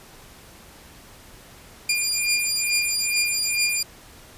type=beating tone pair; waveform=15% pulse; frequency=2408 / 2410.3 Hz; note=D7 / D7; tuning=+43 / +44 cents; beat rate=2.3 Hz; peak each=-17 dBFS; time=1.89-3.83 s; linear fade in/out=5 ms; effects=pink hiss -47 dBFS RMS until 4.37 s + resampled to 32000 Hz